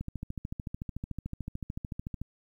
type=click train; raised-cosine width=5 ms; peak=-23 dBFS; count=31; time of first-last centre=0.01-2.216 s; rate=13.6 Hz; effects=10-bit